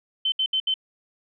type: tone bursts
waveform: sine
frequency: 3075 Hz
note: G7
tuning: 34 cents flat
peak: -20 dBFS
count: 4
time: 0.25-0.741 s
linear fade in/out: 5 ms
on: 71 ms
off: 69 ms
effects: none